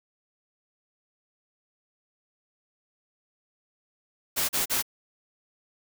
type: noise bursts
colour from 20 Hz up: white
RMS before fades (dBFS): -26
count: 3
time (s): 4.36-4.826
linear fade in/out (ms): 20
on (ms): 130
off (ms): 38
effects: none